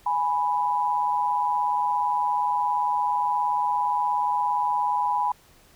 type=tone pair together; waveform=sine; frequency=830.6 / 987.8 Hz; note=G#5 / B5; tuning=0 / 0 cents; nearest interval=minor third; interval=300 cents; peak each=-25 / -23 dBFS; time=0.06-5.32 s; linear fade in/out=5 ms; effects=pink hiss -56 dBFS RMS until 5.75 s